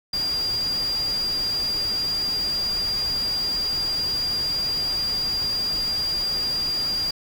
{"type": "tone in noise", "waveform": "sine", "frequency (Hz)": 4797, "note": "D8", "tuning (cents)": 36, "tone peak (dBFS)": -22, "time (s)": [0.13, 7.11], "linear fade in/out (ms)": 5, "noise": "pink", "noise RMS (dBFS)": -36, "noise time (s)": [0.13, 7.11], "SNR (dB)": 11, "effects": []}